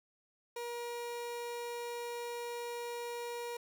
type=tone; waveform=30% pulse; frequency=476.3 Hz; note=A#4; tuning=37 cents sharp; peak=-36 dBFS; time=0.56-3.57 s; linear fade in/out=5 ms; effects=11-bit